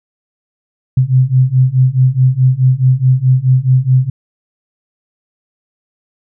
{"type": "beating tone pair", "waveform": "sine", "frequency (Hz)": [126.9, 131.6], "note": ["B2", "C3"], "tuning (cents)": [47, 10], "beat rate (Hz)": 4.7, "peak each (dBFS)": [-11, -10], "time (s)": [0.97, 4.1], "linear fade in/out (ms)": 5, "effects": []}